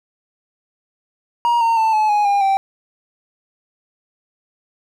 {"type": "tone with pitch steps", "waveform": "triangle", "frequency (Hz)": [947, 916.9, 887.7, 859.4, 832.1, 805.6, 779.9], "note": ["A#5", "A#5", "A5", "A5", "G#5", "G5", "G5"], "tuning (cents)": [27, -29, 15, -41, 3, 47, -9], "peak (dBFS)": -11, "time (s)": [1.45, 2.57], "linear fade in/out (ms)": 0, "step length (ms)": 160, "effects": []}